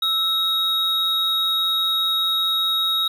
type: tone pair together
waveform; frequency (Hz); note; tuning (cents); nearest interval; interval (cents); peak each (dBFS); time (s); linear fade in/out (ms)
triangle; 1318.5 / 3781; E6 / A#7; 0 / +24; octave + tritone; 1824; -26 / -17; 0.02-3.08; 5
effects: none